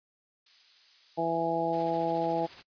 violet noise, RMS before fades -45 dBFS, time 0.46-1.83 s, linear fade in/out 5 ms
harmonic tone, 166.1 Hz, E3, 13 cents sharp, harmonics 1 / 2 / 3 / 4 / 5, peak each -38 / -33 / -33 / -31 / -31 dBFS, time 1.17-2.47 s, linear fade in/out 20 ms
white noise with tremolo, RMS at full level -45 dBFS, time 1.72-2.63 s, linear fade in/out 20 ms, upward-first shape triangle, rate 14 Hz, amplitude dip 45%
effects noise-tail reverb RT60 0.1 s tail -25 dB re dry + resampled to 11025 Hz

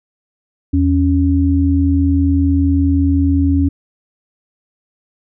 sine tone pair together, 82.4 / 277.2 Hz, E2 / C#4, 0 / 0 cents, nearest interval octave + major sixth, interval 2100 cents, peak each -13 dBFS, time 0.73-3.69 s, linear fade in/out 10 ms, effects none

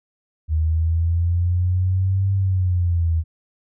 sine exponential two-way sweep, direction up then down, 77.78 to 98 to 80.3 Hz, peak -16 dBFS, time 0.48-3.24 s, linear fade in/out 50 ms, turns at 2.33 s, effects none

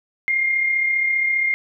sine tone pair together, 2086 / 2121 Hz, C7 / C7, -6 / +23 cents, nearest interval unison, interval 29 cents, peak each -29 / -17 dBFS, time 0.28-1.54 s, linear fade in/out 0 ms, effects none

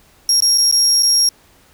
35% pulse tone with dropouts, 5588 Hz, F8, in tune, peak -8 dBFS, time 0.29-1.29 s, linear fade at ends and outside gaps 2 ms, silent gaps 0.404-0.422 / 0.577-0.581 / 0.714-0.724 / 1.025-1.03 s, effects pink hiss -51 dBFS RMS until 1.73 s

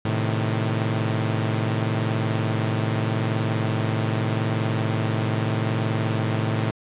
sawtooth chord, A diminished, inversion none, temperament equal, 110 / 130.81 / 155.56 Hz, A2 / C3 / Eb3, 0 / 0 / 0 cents, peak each -19 / -25 / -25 dBFS, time 0.05-6.71 s, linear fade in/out 5 ms, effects resampled to 8000 Hz + 8-bit

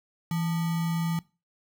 sine tone with sample-and-hold, 165.9 Hz, E3, 11 cents sharp, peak -25 dBFS, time 0.31-1.19 s, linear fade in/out 2 ms, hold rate 1050 Hz, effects noise-tail reverb RT60 0.3 s tail -21 dB re dry

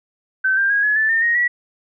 sine tone with pitch steps, 1537 / 1588.4 / 1641.6 / 1696.6 / 1753.4 / 1812 / 1872.7 / 1935.4 Hz, G6 / G6 / G#6 / G#6 / A6 / A#6 / A#6 / B6, -35 / +22 / -21 / +36 / -7 / -50 / +7 / -36 cents, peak -14 dBFS, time 0.44-1.48 s, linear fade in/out 10 ms, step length 130 ms, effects none

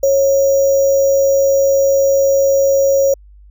sine tone with sample-and-hold, 548 Hz, C#5, 20 cents flat, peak -9 dBFS, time 0.03-3.14 s, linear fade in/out 5 ms, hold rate 6300 Hz, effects added 50 Hz sine -39 dBFS peak until 3.5 s

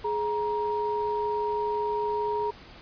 sine tone pair together, 420 / 942.9 Hz, G#4 / A#5, +19 / +20 cents, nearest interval octave + major second, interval 1401 cents, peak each -28 dBFS, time 0.04-2.51 s, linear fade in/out 10 ms, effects pink hiss -48 dBFS RMS until 2.81 s + resampled to 11025 Hz

